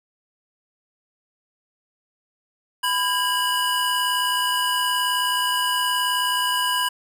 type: tone cluster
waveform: square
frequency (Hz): 998 / 1619 / 2935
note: B5 / G#6 / F#7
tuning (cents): +18 / -45 / -15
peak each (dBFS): -24 / -27 / -25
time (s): 2.83-6.89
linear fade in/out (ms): 10
effects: none